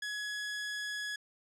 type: tone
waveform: sawtooth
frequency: 1683 Hz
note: G#6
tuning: 23 cents sharp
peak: -32 dBFS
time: 0.02-1.16 s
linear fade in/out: 5 ms
effects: low-pass 8000 Hz 12 dB/octave